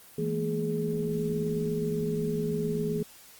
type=tone cluster; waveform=sine; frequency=163.2 / 211.4 / 230.8 / 419.8 Hz; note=E3 / G#3 / A#3 / G#4; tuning=-17 / +31 / -17 / +19 cents; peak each=-31 / -37 / -34 / -30 dBFS; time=0.18-3.03 s; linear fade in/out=5 ms; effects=white hiss -52 dBFS RMS until 3.39 s + Opus 24 kbps